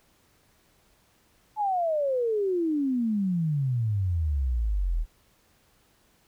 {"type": "exponential sweep", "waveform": "sine", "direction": "down", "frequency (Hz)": [870, 37.93], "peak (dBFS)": -23, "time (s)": [1.56, 5.06], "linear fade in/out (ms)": 50, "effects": ["pink hiss -64 dBFS RMS until 6.27 s"]}